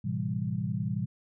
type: chord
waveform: sine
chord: A minor seventh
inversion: none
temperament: equal with one note detuned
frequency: 110 / 128.12 / 164.81 / 196 Hz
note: A2 / C3 / E3 / G3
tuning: 0 / -36 / 0 / 0 cents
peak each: -34 dBFS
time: 0.04-1.06 s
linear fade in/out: 10 ms
effects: none